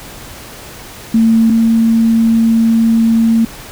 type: tone pair in turn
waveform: sine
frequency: 225.6 / 227 Hz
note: A3 / A#3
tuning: +44 / -46 cents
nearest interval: unison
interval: 10 cents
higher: second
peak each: -6 / -7 dBFS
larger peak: first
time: 1.14-1.5 / 1.5-3.45 s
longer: second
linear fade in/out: 5 ms
effects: pink hiss -32 dBFS RMS until 3.71 s